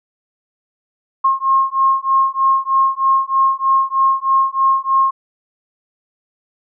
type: beating tone pair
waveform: sine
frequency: 1072 / 1075.2 Hz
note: C6 / C6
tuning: +42 / +47 cents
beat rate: 3.2 Hz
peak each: -15 dBFS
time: 1.24-5.11 s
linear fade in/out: 10 ms
effects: none